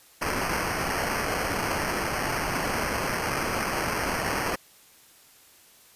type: noise with sample-and-hold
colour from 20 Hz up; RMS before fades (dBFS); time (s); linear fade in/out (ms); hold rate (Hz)
white; -28; 0.21-4.56; 10; 3675
effects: white hiss -55 dBFS RMS until 5.95 s + resampled to 32000 Hz